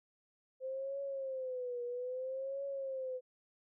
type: tone with vibrato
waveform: sine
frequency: 518 Hz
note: C5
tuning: 17 cents flat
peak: -37 dBFS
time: 0.6-3.21 s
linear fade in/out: 50 ms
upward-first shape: triangle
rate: 0.61 Hz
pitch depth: 130 cents each way
effects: none